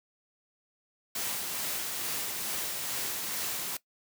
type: noise with tremolo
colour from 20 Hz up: white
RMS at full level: -33 dBFS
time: 1.15-3.77 s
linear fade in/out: 5 ms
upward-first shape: sine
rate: 2.3 Hz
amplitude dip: 25%
effects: noise-tail reverb RT60 0.1 s tail -19 dB re dry + high-pass 100 Hz 12 dB/octave